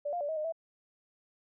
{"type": "tone with pitch steps", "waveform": "sine", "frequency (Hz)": [582, 701, 580, 636, 612, 655], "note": ["D5", "F5", "D5", "D#5", "D#5", "E5"], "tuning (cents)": [-16, 6, -22, 38, -29, -11], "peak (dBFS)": -31, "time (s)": [0.05, 0.524], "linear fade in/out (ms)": 10, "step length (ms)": 79, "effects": []}